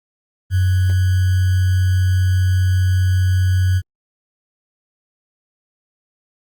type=tone with sample-and-hold; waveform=sine; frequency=92.5 Hz; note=F#2; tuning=in tune; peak=-12 dBFS; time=0.5-3.82 s; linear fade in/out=50 ms; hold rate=1575 Hz; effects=Opus 24 kbps